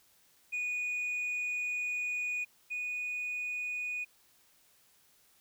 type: tone pair in turn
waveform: sine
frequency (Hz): 2465 / 2475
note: D#7 / D#7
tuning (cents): -17 / -10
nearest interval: unison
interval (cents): 7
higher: second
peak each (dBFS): -29 / -32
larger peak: first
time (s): 0.52-2.45 / 2.7-4.05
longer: first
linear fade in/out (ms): 20
effects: tanh soft clip ceiling -31 dBFS + white hiss -66 dBFS RMS until 5.4 s